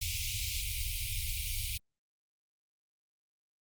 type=band-stop noise; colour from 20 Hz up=pink; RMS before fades=-35 dBFS; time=0.01-1.78 s; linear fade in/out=10 ms; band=110 to 2200 Hz; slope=96 dB/octave; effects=Opus 48 kbps